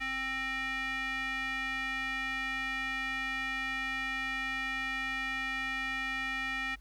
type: tone with band-pass filter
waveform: square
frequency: 264.8 Hz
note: C4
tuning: 21 cents sharp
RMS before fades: -35 dBFS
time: 0-6.76 s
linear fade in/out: 20 ms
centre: 2100 Hz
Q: 4.6
effects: added 50 Hz sine -50 dBFS peak until 6.8 s + pink hiss -68 dBFS RMS until 6.8 s